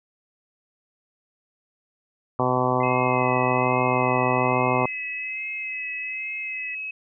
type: harmonic tone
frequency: 126.6 Hz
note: B2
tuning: 43 cents sharp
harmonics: 1 / 2 / 3 / 4 / 5 / 6 / 7 / 8 / 9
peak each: -28 / -28 / -28 / -28 / -28 / -28 / -28 / -28 / -28 dBFS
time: 2.39-4.86 s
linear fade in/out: 2 ms
type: tone with vibrato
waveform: sine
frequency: 2048 Hz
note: C7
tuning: 38 cents flat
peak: -34 dBFS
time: 2.8-6.75 s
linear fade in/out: 5 ms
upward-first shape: sine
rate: 1.2 Hz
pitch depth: 61 cents each way
type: tone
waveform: sine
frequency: 2565 Hz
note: E7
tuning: 48 cents flat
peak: -29 dBFS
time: 2.83-6.91 s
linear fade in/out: 5 ms
effects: none